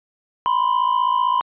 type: tone pair together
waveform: triangle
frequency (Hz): 981 / 1036.6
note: B5 / C6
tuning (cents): -12 / -16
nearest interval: minor second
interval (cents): 96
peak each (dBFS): -17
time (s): 0.46-1.41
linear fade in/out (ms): 0
effects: resampled to 8000 Hz